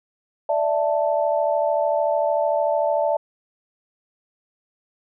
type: chord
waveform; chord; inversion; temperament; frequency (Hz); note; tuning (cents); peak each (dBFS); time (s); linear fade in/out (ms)
sine; D suspended second; none; just; 587.3 / 660.7 / 881; D5 / E5 / A5; 0 / +4 / +2; -21 / -22 / -25; 0.49-3.17; 5
effects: none